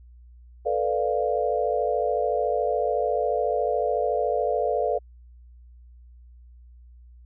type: chord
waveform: sine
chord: B half-diminished seventh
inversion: third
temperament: equal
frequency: 440 / 493.9 / 587.3 / 698.5 Hz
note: A4 / B4 / D5 / F5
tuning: 0 / 0 / 0 / 0 cents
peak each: -27 dBFS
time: 0.65-4.99 s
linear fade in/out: 20 ms
effects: added 60 Hz sine -46 dBFS peak until 7.25 s